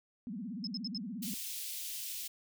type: tone with vibrato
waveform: sine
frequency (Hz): 214.8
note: A3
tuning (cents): -41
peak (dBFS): -38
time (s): 0.27-1.34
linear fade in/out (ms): 0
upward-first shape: sine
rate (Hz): 17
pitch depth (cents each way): 280
type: tone bursts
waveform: sine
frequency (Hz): 5180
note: E8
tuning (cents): -31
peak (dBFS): -36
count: 4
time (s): 0.64-0.977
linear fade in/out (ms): 2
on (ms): 31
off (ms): 71
type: high-pass noise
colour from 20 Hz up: white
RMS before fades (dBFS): -41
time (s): 1.22-2.28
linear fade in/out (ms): 10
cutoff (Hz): 2700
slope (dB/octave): 24
effects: none

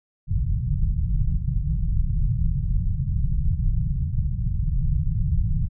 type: low-pass noise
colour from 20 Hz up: pink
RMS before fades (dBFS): -22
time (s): 0.27-5.69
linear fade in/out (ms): 50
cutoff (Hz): 160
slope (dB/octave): 48
effects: none

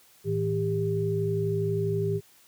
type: tone cluster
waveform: sine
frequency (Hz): 108.2 / 160.4 / 398.4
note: A2 / E3 / G4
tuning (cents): -29 / -47 / +28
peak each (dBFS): -29 / -30 / -27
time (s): 0.24-2.21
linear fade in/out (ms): 50
effects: white hiss -58 dBFS RMS until 2.47 s + high-pass 60 Hz 12 dB/octave

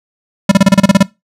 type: tone bursts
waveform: square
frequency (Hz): 196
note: G3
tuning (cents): 0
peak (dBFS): -3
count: 10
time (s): 0.49-1.029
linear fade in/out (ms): 5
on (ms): 26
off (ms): 31
effects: noise-tail reverb RT60 0.2 s tail -20 dB re dry + low-pass 10000 Hz 12 dB/octave

